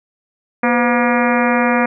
harmonic tone with a mistuned harmonic, 239.1 Hz, A#3, 44 cents sharp, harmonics 1 / 2 / 3 / 4 / 5 / 6 / 7 / 8 / 9 / 10, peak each -16 / -19 / -21 / -22 / -23 / -24 / -24 / -25 / -26 / -26 dBFS, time 0.63-1.86 s, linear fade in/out 5 ms, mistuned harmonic 2, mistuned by +97 cents, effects none

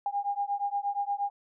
sine beating tone pair, 804 / 812.5 Hz, G5 / G#5, +44 / -38 cents, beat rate 8.5 Hz, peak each -31 dBFS, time 0.06-1.3 s, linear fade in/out 2 ms, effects none

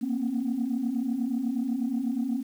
sine tone cluster, 229.2 / 237.4 / 268.9 Hz, A#3 / A#3 / C4, -29 / +32 / +47 cents, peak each -32 / -28 / -28 dBFS, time 0.01-2.43 s, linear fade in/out 20 ms, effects tanh soft clip ceiling -20 dBFS + 9-bit

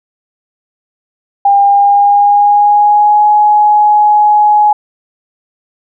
sine tone with pitch glide, 802 to 839 Hz, G5 to G#5, +39 to +17 cents, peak -4 dBFS, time 1.45-4.73 s, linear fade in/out 5 ms, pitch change +78 cents, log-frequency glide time 1.61-3.26 s, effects none

